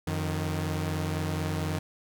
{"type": "tone pair together", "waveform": "sawtooth", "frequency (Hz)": [89.55, 155], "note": ["F2", "D#3"], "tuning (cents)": [44, -6], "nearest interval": "major sixth", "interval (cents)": 950, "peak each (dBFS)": -27, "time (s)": [0.07, 1.79], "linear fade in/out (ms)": 5, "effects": []}